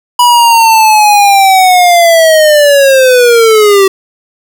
square linear sweep, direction down, 980 to 381.7 Hz, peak -3 dBFS, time 0.19-3.88 s, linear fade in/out 5 ms, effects none

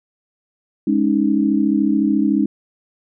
sine chord, Ab suspended fourth, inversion none, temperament equal, 207.7 / 277.2 / 311.1 Hz, Ab3 / Db4 / Eb4, 0 / 0 / 0 cents, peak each -18 dBFS, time 0.87-2.46 s, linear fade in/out 5 ms, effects none

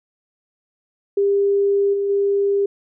sine tone with level steps, 400 Hz, G4, 35 cents sharp, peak -14 / -18 / -15 dBFS, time 1.17-2.66 s, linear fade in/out 5 ms, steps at 1.93 / 2.09 s, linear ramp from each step 10 ms, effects none

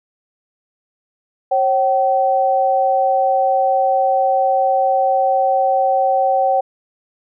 sine tone pair together, 541.6 / 766 Hz, C#5 / G5, -40 / -40 cents, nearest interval tritone, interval 600 cents, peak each -17 / -14 dBFS, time 1.51-6.61 s, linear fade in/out 10 ms, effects none

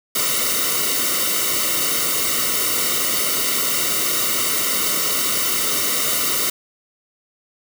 white noise with comb filter, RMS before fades -20 dBFS, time 0.15-6.5 s, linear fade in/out 5 ms, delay 1.2 ms, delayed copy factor -0.9, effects none

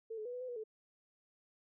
sine tone with pitch steps, 449.9 / 429.5 / 489.2 / 495.9 / 508 / 485 / 435.6 Hz, A4 / A4 / B4 / B4 / B4 / B4 / A4, +39 / -42 / -16 / +7 / +49 / -31 / -17 cents, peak -40 dBFS, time 0.1-0.639 s, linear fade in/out 10 ms, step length 77 ms, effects none

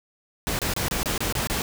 pink noise bursts, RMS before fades -26 dBFS, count 8, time 0.47-1.619 s, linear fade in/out 0 ms, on 120 ms, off 27 ms, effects none

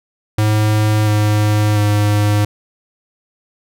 square tone with pitch steps, 107 / 105.53 / 104.07 Hz, A2 / G#2 / G#2, -48 / +28 / +4 cents, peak -12 dBFS, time 0.38-2.45 s, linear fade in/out 5 ms, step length 690 ms, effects none

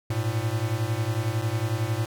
square beating tone pair, 106.2 / 117.2 Hz, G#2 / A#2, +39 / +10 cents, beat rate 11 Hz, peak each -28 / -28 dBFS, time 0.1-2.06 s, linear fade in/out 5 ms, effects none

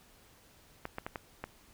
clicks, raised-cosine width 0.5 ms, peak -22 dBFS, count 5, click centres 0.854 / 0.984 / 1.065 / 1.158 / 1.44 s, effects pink hiss -61 dBFS RMS until 1.73 s

